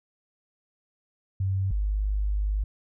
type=tone pair in turn; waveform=sine; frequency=96 / 50.85 Hz; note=G2 / G#1; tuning=-36 / -36 cents; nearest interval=major seventh; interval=1100 cents; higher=first; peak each=-23 dBFS; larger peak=neither; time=1.4-1.71 / 1.71-2.64 s; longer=second; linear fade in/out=5 ms; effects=none